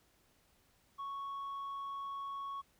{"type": "tone with tanh clipping", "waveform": "sine", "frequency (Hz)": 1108.7, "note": "C#6", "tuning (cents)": 0, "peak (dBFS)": -40, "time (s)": [0.98, 2.62], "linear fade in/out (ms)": 20, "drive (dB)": 2, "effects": ["pink hiss -71 dBFS RMS until 2.79 s"]}